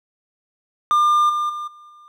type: tone with level steps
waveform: triangle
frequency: 1200 Hz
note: D6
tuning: 37 cents sharp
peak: -11 / -17 / -24 / -40 / -42 dBFS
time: 0.91-2.08 s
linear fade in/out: 0 ms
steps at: 1.29 / 1.49 / 1.67 / 1.89 s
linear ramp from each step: 10 ms
effects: none